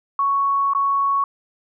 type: tone with dropouts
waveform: sine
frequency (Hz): 1111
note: C#6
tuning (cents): +4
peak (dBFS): -16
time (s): 0.19-1.24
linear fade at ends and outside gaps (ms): 2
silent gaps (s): 0.735-0.749
effects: none